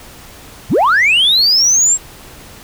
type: linear sweep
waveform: sine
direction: up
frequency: 37 to 7660 Hz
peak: -6 dBFS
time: 0.69-1.98 s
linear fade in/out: 50 ms
effects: tanh soft clip ceiling -6 dBFS + pink hiss -37 dBFS RMS until 2.63 s